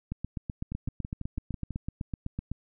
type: two click trains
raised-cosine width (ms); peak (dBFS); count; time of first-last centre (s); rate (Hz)
5; -23 / -20; 7 / 20; 0.72-1.707 / 0.12-2.516; 6.08 / 7.93
effects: none